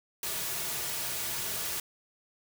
white noise with comb filter, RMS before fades -34 dBFS, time 0.23-1.8 s, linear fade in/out 2 ms, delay 3.8 ms, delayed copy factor -0.5, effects none

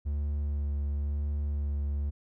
triangle tone with vibrato, 72.3 Hz, D2, 27 cents flat, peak -26 dBFS, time 0.05-2.11 s, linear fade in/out 20 ms, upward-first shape sine, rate 0.97 Hz, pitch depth 16 cents each way, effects none

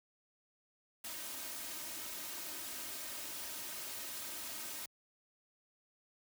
white noise with comb filter, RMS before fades -44 dBFS, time 1.04-4.86 s, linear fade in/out 5 ms, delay 3.2 ms, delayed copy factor +0.6, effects high-pass 80 Hz 12 dB/octave

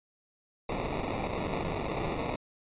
white noise with sample-and-hold, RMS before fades -33 dBFS, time 0.69-2.36 s, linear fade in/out 5 ms, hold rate 1575 Hz, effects resampled to 8000 Hz

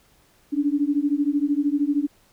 sine beating tone pair, 282.6 / 295.6 Hz, C#4 / D4, +34 / +11 cents, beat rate 13 Hz, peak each -22 dBFS, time 0.52-2.07 s, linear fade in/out 20 ms, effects pink hiss -59 dBFS RMS until 2.32 s

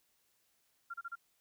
sine tone bursts, 1384 Hz, F6, 16 cents flat, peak -39 dBFS, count 4, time 0.9-1.156 s, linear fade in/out 10 ms, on 40 ms, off 32 ms, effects white hiss -75 dBFS RMS until 1.4 s

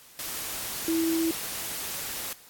sine tone in noise, 327.8 Hz, E4, 10 cents flat, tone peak -23 dBFS, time 0.88-1.31 s, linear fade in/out 2 ms, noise white, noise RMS -34 dBFS, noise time 0.19-2.33 s, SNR +8 dB, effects white hiss -52 dBFS RMS until 2.49 s + AAC 64 kbps

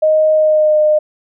sine tone with pitch glide, 622.3 to 609.5 Hz, D#5 to D#5, 0 to -36 cents, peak -8 dBFS, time 0.02-0.99 s, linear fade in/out 10 ms, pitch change -36 cents, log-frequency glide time 0.33-0.79 s, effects none

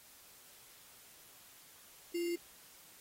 sine tone with sample-and-hold, 343.7 Hz, F4, 28 cents flat, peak -33 dBFS, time 2.14-2.36 s, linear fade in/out 10 ms, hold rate 2450 Hz, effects white hiss -59 dBFS RMS until 3 s + AAC 48 kbps

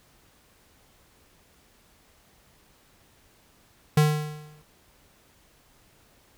square tone with exponential decay, 151.3 Hz, D#3, 48 cents flat, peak -15 dBFS, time 3.97-4.62 s, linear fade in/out 5 ms, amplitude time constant 140 ms, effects pink hiss -60 dBFS RMS until 6.37 s

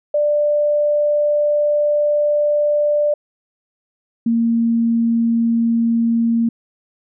sine tone pair in turn, 591 / 231 Hz, D5 / A#3, +11 / -16 cents, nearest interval octave + major third, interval 1627 cents, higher first, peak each -13 dBFS, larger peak neither, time 0.14-3.14 / 4.26-6.49 s, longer first, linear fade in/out 5 ms, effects none

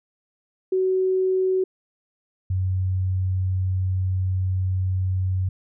sine tone pair in turn, 374.9 / 93.29 Hz, F#4 / F#2, +23 / +15 cents, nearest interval 2 octaves, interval 2408 cents, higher first, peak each -18 / -20 dBFS, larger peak first, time 0.72-1.64 / 2.5-5.49 s, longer second, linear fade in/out 5 ms, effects none

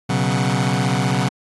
sawtooth chord, B suspended second, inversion none, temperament just, 123.47 / 138.9 / 185.21 Hz, B2 / C#3 / F#3, 0 / +4 / +2 cents, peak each -17 dBFS, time 0.09-1.29 s, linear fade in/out 10 ms, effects low-pass 10000 Hz 12 dB/octave + AAC 32 kbps

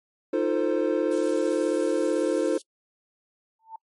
triangle chord, F dominant seventh, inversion third, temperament equal with one note detuned, 311.1 / 349.2 / 447.7 / 523.3 Hz, Eb4 / F4 / A4 / C5, 0 / 0 / +30 / 0 cents, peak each -25 dBFS, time 0.33-2.58 s, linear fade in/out 5 ms
white high-pass noise, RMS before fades -44 dBFS, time 1.11-2.62 s, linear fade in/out 5 ms, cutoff 2900 Hz, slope 96 dB/octave
sine tone with exponential growth, 892 Hz, A5, 23 cents sharp, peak -32 dBFS, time 3.59-3.76 s, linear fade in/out 5 ms, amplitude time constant 35 ms
effects noise-tail reverb RT60 0.1 s tail -25 dB re dry + MP3 48 kbps

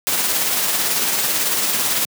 white noise with tremolo, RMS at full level -18 dBFS, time 0.07-2.05 s, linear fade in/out 0 ms, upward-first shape sine, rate 18 Hz, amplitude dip 30%, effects high-pass 150 Hz 12 dB/octave

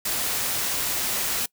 white noise, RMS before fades -26 dBFS, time 0.05-1.46 s, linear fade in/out 5 ms, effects noise-tail reverb RT60 0.1 s tail -24 dB re dry

